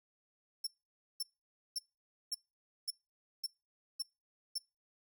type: tone bursts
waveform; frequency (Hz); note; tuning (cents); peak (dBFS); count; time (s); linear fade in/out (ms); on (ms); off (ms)
sawtooth; 5400; E8; +41; -32; 8; 0.64-4.582; 5; 29; 530
effects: noise-tail reverb RT60 0.3 s tail -26 dB re dry